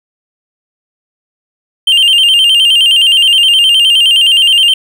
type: tone with vibrato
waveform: triangle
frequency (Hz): 2960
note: F#7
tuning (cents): 0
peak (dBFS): -3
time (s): 1.87-4.74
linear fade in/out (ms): 5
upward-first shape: square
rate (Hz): 9.6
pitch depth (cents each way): 90
effects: none